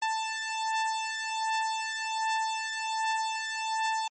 sawtooth beating tone pair, 884 / 885.3 Hz, A5 / A5, +8 / +10 cents, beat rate 1.3 Hz, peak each -27 / -29 dBFS, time 0.02-4.08 s, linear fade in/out 5 ms, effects MP3 32 kbps

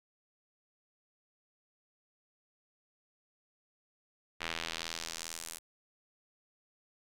sawtooth tone with band-pass filter sweep, 82.41 Hz, E2, in tune, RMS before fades -41 dBFS, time 4.4-5.59 s, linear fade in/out 20 ms, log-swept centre 2500 to 10000 Hz, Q 1.2, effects none

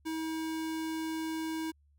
square tone, 320 Hz, D#4, 49 cents sharp, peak -34 dBFS, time 0.05-1.72 s, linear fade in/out 20 ms, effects added 72 Hz sine -63 dBFS peak until 1.98 s

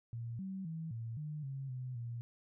sine tone with pitch steps, 116.7 / 191.2 / 161.9 / 114.5 / 151.1 / 135.7 / 127.1 / 118.1 Hz, A#2 / G3 / E3 / A#2 / D3 / C#3 / C3 / A#2, +2 / -43 / -31 / -31 / +50 / -36 / -50 / +23 cents, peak -39 dBFS, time 0.13-2.21 s, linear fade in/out 0 ms, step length 260 ms, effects none

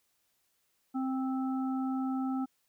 harmonic tone, 262.6 Hz, C4, 6 cents sharp, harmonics 1 / 3 / 5, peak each -30 / -40 / -44 dBFS, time 0.94-2.46 s, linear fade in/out 20 ms, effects white hiss -75 dBFS RMS until 2.68 s

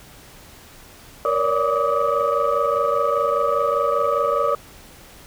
sine tone cluster, 471.3 / 560 / 585 / 1160 / 1258 Hz, A#4 / C#5 / D5 / D6 / D#6, +19 / +18 / -7 / -22 / +19 cents, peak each -23 dBFS, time 1.25-4.55 s, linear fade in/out 2 ms, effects tanh soft clip ceiling -9 dBFS + pink hiss -45 dBFS RMS until 5.26 s

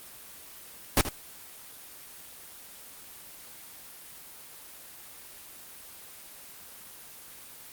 pink noise with echo, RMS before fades -20 dBFS, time 0.97-1.01 s, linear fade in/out 0 ms, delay 79 ms, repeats 1, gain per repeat -12 dB, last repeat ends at 1.089 s, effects white hiss -47 dBFS RMS until 7.72 s + Opus 24 kbps

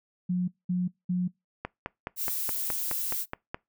sine tone bursts, 180 Hz, F#3, 47 cents flat, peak -24 dBFS, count 3, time 0.29-1.28 s, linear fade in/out 10 ms, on 190 ms, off 210 ms
click train, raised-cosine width 0.5 ms, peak -17 dBFS, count 10, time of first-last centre 1.65-3.545 s, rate 4.75 Hz
violet noise, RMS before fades -31 dBFS, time 2.16-3.26 s, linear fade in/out 50 ms
effects noise-tail reverb RT60 0.2 s tail -24 dB re dry

